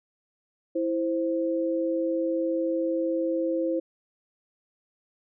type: tone pair together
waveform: sine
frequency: 329.6 / 523.2 Hz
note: E4 / C5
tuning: 0 / 0 cents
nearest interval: minor sixth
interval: 800 cents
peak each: -26 / -27 dBFS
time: 0.75-3.8 s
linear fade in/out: 10 ms
effects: none